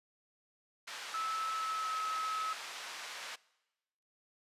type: band-pass noise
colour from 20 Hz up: pink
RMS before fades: -45 dBFS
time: 0.87-3.36 s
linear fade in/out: 10 ms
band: 1100 to 5800 Hz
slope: 12 dB/octave
type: tone with pitch glide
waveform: sine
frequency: 1305 to 1287.8 Hz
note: E6 to E6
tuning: -18 to -41 cents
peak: -34 dBFS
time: 1.14-2.53 s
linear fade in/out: 2 ms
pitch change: -23 cents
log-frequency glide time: 1.5-1.99 s
effects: noise-tail reverb RT60 1.0 s tail -22 dB re dry + resampled to 32000 Hz